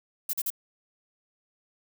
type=noise bursts; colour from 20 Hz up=violet; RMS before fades=-29 dBFS; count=3; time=0.29-0.503 s; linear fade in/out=5 ms; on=43 ms; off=42 ms; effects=none